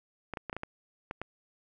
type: clicks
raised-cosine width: 0.5 ms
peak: -21 dBFS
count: 8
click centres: 0.337 / 0.372 / 0.497 / 0.529 / 0.566 / 0.634 / 1.111 / 1.216 s
effects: none